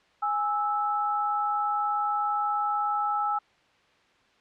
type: tone pair together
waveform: sine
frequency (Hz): 829 / 1312.2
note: G#5 / E6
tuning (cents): -3 / -8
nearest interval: minor sixth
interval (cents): 795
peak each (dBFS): -27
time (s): 0.22-3.39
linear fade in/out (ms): 10
effects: white hiss -62 dBFS RMS until 4.4 s + low-pass 3000 Hz 12 dB/octave